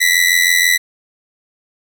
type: ring-modulated tone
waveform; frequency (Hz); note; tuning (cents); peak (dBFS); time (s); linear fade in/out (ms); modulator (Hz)
sawtooth; 1975.5; B6; 0; -4; 0-0.78; 20; 43.1
effects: none